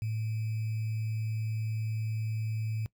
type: tone with sample-and-hold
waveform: sine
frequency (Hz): 110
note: A2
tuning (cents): 0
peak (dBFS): -30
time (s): 0.02-2.86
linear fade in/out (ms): 0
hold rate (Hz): 2450
effects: noise-tail reverb RT60 0.1 s tail -20 dB re dry